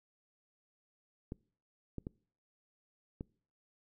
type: clicks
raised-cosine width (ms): 3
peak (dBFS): -27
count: 4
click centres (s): 1.321 / 1.983 / 2.069 / 3.209
effects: noise-tail reverb RT60 0.5 s tail -25 dB re dry